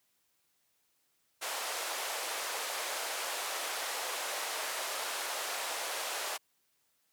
pink band-pass noise, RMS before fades -37 dBFS, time 1.41-6.38 s, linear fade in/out 20 ms, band 520 to 13000 Hz, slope 24 dB/octave, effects white hiss -75 dBFS RMS until 7.12 s + high-pass 60 Hz 12 dB/octave

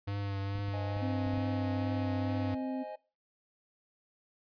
square tone with vibrato, 99.6 Hz, G2, 28 cents sharp, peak -34 dBFS, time 0.07-2.55 s, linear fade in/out 10 ms, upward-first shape triangle, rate 2.3 Hz, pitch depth 27 cents each way
clicks, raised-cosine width 5 ms, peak -34 dBFS, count 7, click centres 0.555 / 0.588 / 0.684 / 0.967 / 1.265 / 1.337 / 1.378 s
triangle chord, Ab major, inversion first, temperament equal, 523.3 / 622.3 / 830.6 Hz, C5 / Eb5 / Ab5, 0 / 0 / 0 cents, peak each -45 / -40 / -42 dBFS, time 0.73-2.96 s, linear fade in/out 10 ms
sine tone, 261.6 Hz, C4, in tune, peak -33 dBFS, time 1.01-2.84 s, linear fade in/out 20 ms
effects noise-tail reverb RT60 0.3 s tail -19 dB re dry + resampled to 11025 Hz

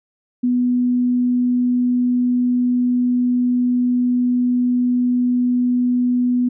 sine tone, 246.9 Hz, B3, in tune, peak -14 dBFS, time 0.43-6.49 s, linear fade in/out 10 ms, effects none

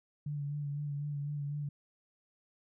sine tone with vibrato, 145 Hz, D3, 22 cents flat, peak -34 dBFS, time 0.26-1.69 s, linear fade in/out 5 ms, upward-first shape sine, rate 4 Hz, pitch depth 31 cents each way, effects none

